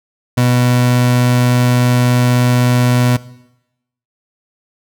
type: tone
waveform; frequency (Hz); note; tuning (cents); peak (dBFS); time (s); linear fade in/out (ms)
30% pulse; 123.47; B2; 0; -7; 0.37-3.17; 10
effects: noise-tail reverb RT60 0.9 s tail -19 dB re dry